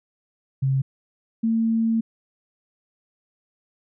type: tone pair in turn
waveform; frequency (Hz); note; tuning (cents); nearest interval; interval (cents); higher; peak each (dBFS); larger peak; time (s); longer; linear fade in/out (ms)
sine; 134.3 / 225.9; C3 / A3; +46 / +46; major sixth; 900; second; -18; neither; 0.62-0.82 / 1.43-2.01; second; 10
effects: none